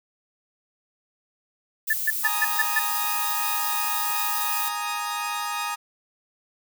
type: noise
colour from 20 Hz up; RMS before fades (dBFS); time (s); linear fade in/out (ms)
violet; -28; 1.87-4.69; 10
type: tone bursts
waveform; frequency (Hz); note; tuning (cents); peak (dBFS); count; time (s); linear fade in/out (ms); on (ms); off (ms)
sine; 1753; A6; -7; -18; 6; 1.9-2.792; 5; 32; 140
type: chord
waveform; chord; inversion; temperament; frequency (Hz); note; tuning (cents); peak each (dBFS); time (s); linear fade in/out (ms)
sawtooth; Ab suspended second; none; equal; 830.6 / 932.3 / 1244.5; Ab5 / Bb5 / Eb6; 0 / 0 / 0; -29 / -28 / -26; 2.23-5.76; 20
effects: none